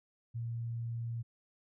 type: tone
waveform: sine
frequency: 116.54 Hz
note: A#2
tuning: in tune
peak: -35 dBFS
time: 0.34-1.23 s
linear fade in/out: 20 ms
effects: none